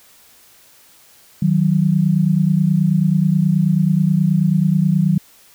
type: tone pair together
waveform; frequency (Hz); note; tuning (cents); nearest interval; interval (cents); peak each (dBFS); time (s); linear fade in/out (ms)
sine; 156.87 / 186.2; D#3 / F#3; +14 / +11; minor third; 297; -15; 1.42-5.18; 5
effects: white hiss -49 dBFS RMS until 5.54 s